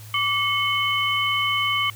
sine tone cluster, 1158 / 2178 / 3039 Hz, D6 / C#7 / F#7, -25 / -31 / +46 cents, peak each -24 dBFS, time 0.14-1.9 s, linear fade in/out 2 ms, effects added 107 Hz sine -39 dBFS peak until 1.95 s + white hiss -46 dBFS RMS until 1.95 s

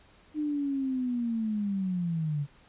sine linear sweep, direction down, 306.1 to 140 Hz, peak -27 dBFS, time 0.34-2.47 s, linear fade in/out 50 ms, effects pink hiss -59 dBFS RMS until 2.68 s + resampled to 8000 Hz

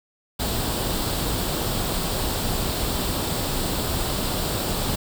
pink noise with comb filter, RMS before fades -25 dBFS, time 0.39-4.96 s, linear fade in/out 10 ms, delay 0.24 ms, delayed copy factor +0.5, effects none

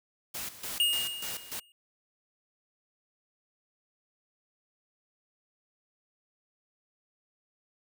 white noise with tremolo, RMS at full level -37 dBFS, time 0.34-1.6 s, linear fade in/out 10 ms, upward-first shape square, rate 3.4 Hz, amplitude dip 75%
square tone with exponential decay, 2849 Hz, F7, 34 cents sharp, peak -22 dBFS, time 0.8-1.72 s, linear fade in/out 1 ms, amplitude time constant 200 ms
effects none

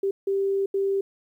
sine tone bursts at uneven times, 392.4 Hz, G4, 2 cents sharp, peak -21 dBFS, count 3, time 0.03-0.11 / 0.27-0.66 / 0.74-1.01 s, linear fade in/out 5 ms, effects 10-bit

